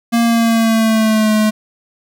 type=tone with pitch glide; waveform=square; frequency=233.1 to 215 Hz; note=A#3 to A3; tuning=0 to -40 cents; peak=-11 dBFS; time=0.12-1.51 s; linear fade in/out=20 ms; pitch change=-140 cents; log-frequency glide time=0.23-1.32 s; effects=none